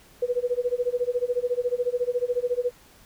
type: tone with tremolo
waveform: sine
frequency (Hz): 490.5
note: B4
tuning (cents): -12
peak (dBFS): -19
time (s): 0.22-2.71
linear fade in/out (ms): 5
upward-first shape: sine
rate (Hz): 14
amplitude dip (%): 95
effects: pink hiss -54 dBFS RMS until 3.05 s